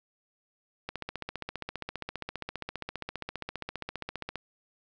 click train, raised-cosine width 0.3 ms, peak -19 dBFS, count 53, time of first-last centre 0.89-4.357 s, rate 15 Hz, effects none

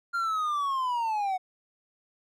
triangle linear sweep, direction down, 1402 to 733 Hz, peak -24 dBFS, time 0.13-1.38 s, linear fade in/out 20 ms, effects none

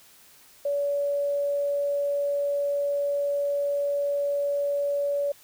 sine tone, 570 Hz, C#5, 48 cents sharp, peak -23 dBFS, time 0.65-5.32 s, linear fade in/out 5 ms, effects white hiss -54 dBFS RMS until 5.43 s

